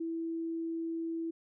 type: tone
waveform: sine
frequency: 329.5 Hz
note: E4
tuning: 1 cent flat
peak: -33 dBFS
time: 0-1.31 s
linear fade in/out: 10 ms
effects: none